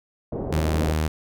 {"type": "low-pass noise", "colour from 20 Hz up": "white", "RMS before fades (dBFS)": -29, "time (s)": [0.32, 0.93], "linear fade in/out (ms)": 5, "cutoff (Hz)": 580, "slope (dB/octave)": 24}
{"type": "tone", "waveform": "sawtooth", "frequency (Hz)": 78, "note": "D#2", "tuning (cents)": 5, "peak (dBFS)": -17, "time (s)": [0.52, 1.08], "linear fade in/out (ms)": 5}
{"effects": []}